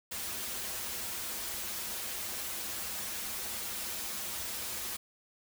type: noise with comb filter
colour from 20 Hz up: white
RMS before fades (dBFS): -38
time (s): 0.11-4.97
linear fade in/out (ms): 10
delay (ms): 6.9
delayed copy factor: -0.85
effects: none